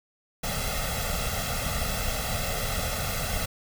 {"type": "noise with comb filter", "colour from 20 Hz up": "pink", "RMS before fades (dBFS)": -29, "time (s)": [0.43, 3.46], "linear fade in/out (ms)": 10, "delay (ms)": 1.5, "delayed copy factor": 1, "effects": []}